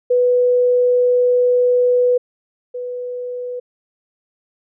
sine tone pair in turn, 493.9 / 493.9 Hz, B4 / B4, 0 / 0 cents, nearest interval unison, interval 0 cents, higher neither, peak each -11 / -23 dBFS, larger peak first, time 0.1-2.18 / 2.74-3.6 s, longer first, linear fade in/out 10 ms, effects none

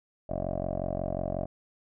10% pulse tone with low-pass filter, 45.54 Hz, F#1, 27 cents flat, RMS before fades -32 dBFS, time 0.29-1.46 s, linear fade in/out 10 ms, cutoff 620 Hz, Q 7.2, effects none

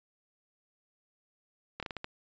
slowing click train, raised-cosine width 0.3 ms, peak -21 dBFS, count 6, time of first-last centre 1.8-2.044 s, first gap 27 ms, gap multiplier 1.3, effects resampled to 16000 Hz

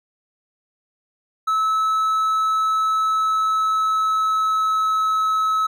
triangle tone with pitch glide, 1300 to 1291.8 Hz, E6 to E6, -24 to -35 cents, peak -15 dBFS, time 1.47-5.67 s, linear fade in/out 10 ms, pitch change -11 cents, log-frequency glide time 3.05-5.27 s, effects none

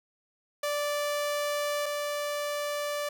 sawtooth tone pair in turn, 585 / 585 Hz, D5 / D5, -7 / -7 cents, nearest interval unison, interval 0 cents, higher neither, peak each -24 / -26 dBFS, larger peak first, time 0.63-1.86 / 1.86-3.09 s, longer neither, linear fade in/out 5 ms, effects none

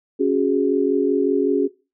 sine chord, C# suspended fourth, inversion none, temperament equal, 277.2 / 370 / 415.3 Hz, C#4 / F#4 / G#4, 0 / 0 / 0 cents, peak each -20 dBFS, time 0.19-1.68 s, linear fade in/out 20 ms, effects noise-tail reverb RT60 0.3 s tail -21 dB re dry

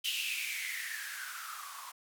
violet noise with band-pass filter sweep, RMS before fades -39 dBFS, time 0.04-1.92 s, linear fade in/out 10 ms, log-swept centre 3000 to 1000 Hz, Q 8.9, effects none

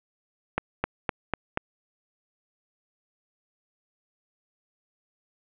accelerating click train, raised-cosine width 0.5 ms, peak -9 dBFS, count 5, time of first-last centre 0.58-1.574 s, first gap 260 ms, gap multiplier 0.97, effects resampled to 8000 Hz + 7-bit

